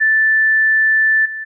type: tone with level steps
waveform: sine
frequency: 1760 Hz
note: A6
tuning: in tune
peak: -10 / -23 dBFS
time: 0-1.45 s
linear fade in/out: 20 ms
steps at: 1.25 s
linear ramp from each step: 10 ms
effects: none